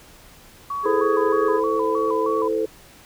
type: tone with vibrato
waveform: sine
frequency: 1062 Hz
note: C6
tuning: 25 cents sharp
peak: -24 dBFS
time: 0.7-2.48 s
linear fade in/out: 5 ms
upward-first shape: square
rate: 3.2 Hz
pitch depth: 100 cents each way
type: harmonic tone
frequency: 415.3 Hz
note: G#4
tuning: in tune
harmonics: 1 / 3 / 4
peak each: -21 / -29 / -33 dBFS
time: 0.83-1.61 s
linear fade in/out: 50 ms
type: chord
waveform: sine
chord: A minor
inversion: second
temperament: equal with one note detuned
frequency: 329.6 / 440 / 515.2 Hz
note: E4 / A4 / C5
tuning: 0 / 0 / -27 cents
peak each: -27 / -21 / -27 dBFS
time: 0.85-2.66 s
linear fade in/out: 10 ms
effects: pink hiss -48 dBFS RMS until 3.05 s